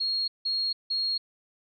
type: tone bursts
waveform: sine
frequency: 4279 Hz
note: C8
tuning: 38 cents sharp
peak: -25 dBFS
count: 3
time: 0-1.18 s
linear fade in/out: 10 ms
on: 280 ms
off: 170 ms
effects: none